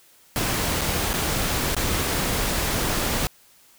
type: noise with dropouts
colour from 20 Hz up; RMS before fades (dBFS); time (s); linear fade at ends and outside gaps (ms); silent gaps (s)
pink; -24; 0.36-3.27; 0; 0.81-0.815 / 1.132-1.139 / 1.748-1.766
effects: white hiss -55 dBFS RMS until 3.78 s